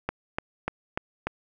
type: click train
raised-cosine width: 0.5 ms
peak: -12 dBFS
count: 5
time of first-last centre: 0.09-1.27 s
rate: 3.39 Hz
effects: none